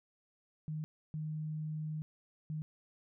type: tone bursts at uneven times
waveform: sine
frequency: 154.6 Hz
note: D#3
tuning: 11 cents flat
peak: -36 dBFS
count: 3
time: 0.68-0.84 / 1.14-2.02 / 2.5-2.62 s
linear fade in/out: 0 ms
effects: none